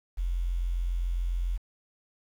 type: tone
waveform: sine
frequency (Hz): 43.65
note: F1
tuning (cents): 0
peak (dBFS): -26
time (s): 0.17-1.58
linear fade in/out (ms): 20
effects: 9-bit